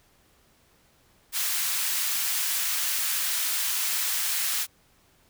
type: high-pass noise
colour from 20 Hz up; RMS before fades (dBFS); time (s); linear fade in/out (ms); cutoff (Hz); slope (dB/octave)
white; -27; 1.32-4.67; 50; 1300; 12
effects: pink hiss -62 dBFS RMS until 5.29 s